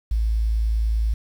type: tone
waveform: sine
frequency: 55 Hz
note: A1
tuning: in tune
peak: -18 dBFS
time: 0.11-1.14 s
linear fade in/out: 5 ms
effects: 8-bit